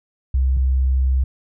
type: tone pair in turn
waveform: sine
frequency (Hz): 65.3 / 65.3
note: C2 / C2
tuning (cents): -3 / -3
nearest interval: unison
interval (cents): 0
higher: neither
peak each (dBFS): -14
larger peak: neither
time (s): 0.34-0.57 / 0.57-1.24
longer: second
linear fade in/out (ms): 5
effects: none